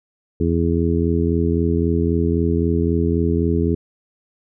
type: harmonic tone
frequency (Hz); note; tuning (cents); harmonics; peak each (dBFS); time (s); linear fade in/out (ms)
83.8; E2; +29; 1 / 2 / 3 / 4 / 5; -20 / -22 / -22 / -23 / -23; 0.4-3.75; 5
effects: none